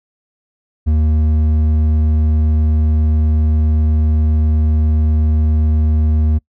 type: tone with hard clipping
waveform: sine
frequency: 77.3 Hz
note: D#2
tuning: 11 cents flat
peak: -12 dBFS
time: 0.86-6.39 s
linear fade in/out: 20 ms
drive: 6 dB
effects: noise-tail reverb RT60 0.1 s tail -25 dB re dry